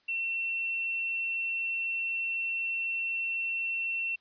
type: tone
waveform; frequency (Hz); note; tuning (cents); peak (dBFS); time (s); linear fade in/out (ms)
sine; 2706; E7; +45; -29; 0.08-4.16; 10
effects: white hiss -68 dBFS RMS until 4.2 s + resampled to 11025 Hz